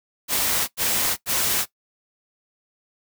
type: noise bursts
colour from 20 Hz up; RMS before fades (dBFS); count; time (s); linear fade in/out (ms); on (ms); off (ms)
white; -22; 3; 0.28-1.658; 50; 400; 89
effects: noise-tail reverb RT60 0.1 s tail -18 dB re dry